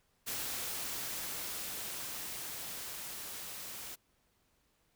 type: noise with level ramp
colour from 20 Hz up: white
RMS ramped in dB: -38 to -45 dBFS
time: 0.26-3.96 s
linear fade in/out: 20 ms
effects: pink hiss -74 dBFS RMS until 4.95 s